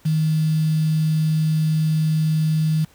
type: tone with quantisation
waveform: sine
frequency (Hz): 156.8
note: D#3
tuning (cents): +14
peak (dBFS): -16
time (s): 0.05-2.85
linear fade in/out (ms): 10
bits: 6
effects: pink hiss -54 dBFS RMS until 2.94 s